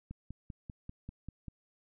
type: click train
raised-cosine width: 5 ms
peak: -30 dBFS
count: 8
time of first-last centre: 0.11-1.483 s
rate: 5.1 Hz
effects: none